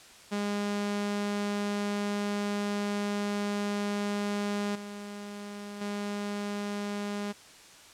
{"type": "tone with level steps", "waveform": "sawtooth", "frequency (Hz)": 204.5, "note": "G#3", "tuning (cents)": -26, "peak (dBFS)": [-25, -35, -28], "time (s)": [0.31, 7.33], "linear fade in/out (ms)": 20, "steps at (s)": [4.75, 5.81], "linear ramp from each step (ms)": 5, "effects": ["white hiss -52 dBFS RMS until 7.93 s", "low-pass 8000 Hz 12 dB/octave"]}